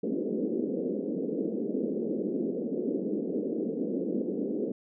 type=band-pass noise; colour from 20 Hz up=pink; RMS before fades=-31 dBFS; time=0.03-4.72 s; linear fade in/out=5 ms; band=200 to 490 Hz; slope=48 dB/octave; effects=none